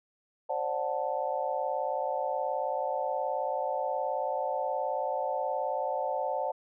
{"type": "chord", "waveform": "sine", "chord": "D dominant seventh", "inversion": "third", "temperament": "just", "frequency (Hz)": [528.6, 587.3, 734.2, 881], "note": ["C5", "D5", "F#5", "A5"], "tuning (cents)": [18, 0, -14, 2], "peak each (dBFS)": -34, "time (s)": [0.49, 6.52], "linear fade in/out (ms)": 10, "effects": []}